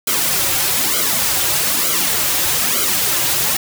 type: noise with flanger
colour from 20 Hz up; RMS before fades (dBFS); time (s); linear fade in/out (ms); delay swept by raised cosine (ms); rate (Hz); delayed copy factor
white; -17; 0.07-3.57; 5; 1.1 to 4.7; 1.1; -0.85
effects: none